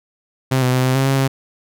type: tone with pitch steps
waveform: sawtooth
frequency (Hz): 131.2 / 126.7 / 128.4 / 129.4 / 134.3 / 135.6 / 134.4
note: C3 / B2 / C3 / C3 / C3 / C#3 / C3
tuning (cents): +5 / +45 / -32 / -19 / +46 / -38 / +47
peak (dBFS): -10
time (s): 0.51-1.28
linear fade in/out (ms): 10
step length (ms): 110
effects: none